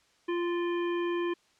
harmonic tone with a mistuned harmonic, 346.5 Hz, F4, 14 cents flat, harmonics 1 / 3 / 5 / 7 / 9, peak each -28 / -38 / -42 / -45 / -47 dBFS, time 0.28-1.34 s, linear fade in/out 10 ms, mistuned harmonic 5, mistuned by +22 cents, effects white hiss -66 dBFS RMS until 1.59 s + low-pass 6000 Hz 12 dB/octave

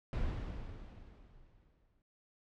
brown noise with exponential decay, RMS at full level -34 dBFS, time 0.13-2.02 s, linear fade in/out 1 ms, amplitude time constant 410 ms, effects low-pass 4000 Hz 12 dB/octave

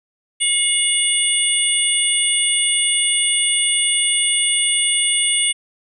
sine tone cluster, 2180 / 2879 / 3460 / 8790 / 9500 Hz, C#7 / F#7 / A7 / C#9 / D9, -29 / -48 / -30 / -16 / +19 cents, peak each -24 / -21 / -24 / -18 / -24 dBFS, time 0.4-5.53 s, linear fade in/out 20 ms, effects none

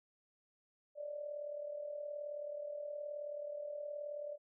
sine tone with amplitude modulation, 587.3 Hz, D5, in tune, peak -38 dBFS, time 0.95-4.38 s, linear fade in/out 50 ms, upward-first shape sine, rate 38.9 Hz, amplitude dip 60%, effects none

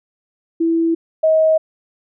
sine tone pair in turn, 330.3 / 633.9 Hz, E4 / D#5, +4 / +32 cents, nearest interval major seventh, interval 1128 cents, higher second, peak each -13 / -10 dBFS, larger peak second, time 0.6-0.95 / 1.23-1.58 s, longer neither, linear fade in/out 10 ms, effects none

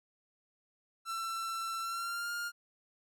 45% pulse tone with pitch glide, 1342 to 1410.3 Hz, E6 to F6, +31 to +17 cents, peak -35 dBFS, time 1.05-2.52 s, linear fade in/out 50 ms, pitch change +86 cents, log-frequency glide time 1.81-2.31 s, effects none

